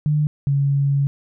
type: tone pair in turn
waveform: sine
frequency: 150 / 140.05 Hz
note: D3 / C#3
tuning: +37 / +18 cents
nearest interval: minor second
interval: 119 cents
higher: first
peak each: -15 dBFS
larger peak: neither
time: 0.06-0.27 / 0.47-1.07 s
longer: second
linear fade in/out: 0 ms
effects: none